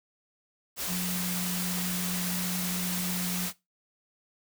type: tone in noise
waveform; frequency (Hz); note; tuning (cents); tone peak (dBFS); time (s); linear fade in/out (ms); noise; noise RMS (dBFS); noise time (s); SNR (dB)
sine; 180; F#3; -47; -30; 0.87-3.5; 50; white; -33; 0.76-3.53; 0
effects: noise-tail reverb RT60 0.2 s tail -18 dB re dry